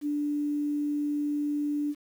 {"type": "tone with quantisation", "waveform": "sine", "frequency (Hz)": 293.2, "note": "D4", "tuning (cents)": -3, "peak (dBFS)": -26, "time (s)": [0.01, 1.95], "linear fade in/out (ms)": 50, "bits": 9, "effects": []}